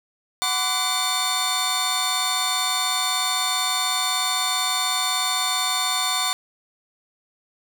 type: tone cluster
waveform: 30% pulse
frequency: 743 / 1018 / 1154 / 3591 / 4395 Hz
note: F#5 / C6 / D6 / A7 / C#8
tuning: +7 / -48 / -31 / +35 / -16 cents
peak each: -27 / -27 / -26 / -22 / -25 dBFS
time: 0.42-6.33 s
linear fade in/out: 0 ms
effects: none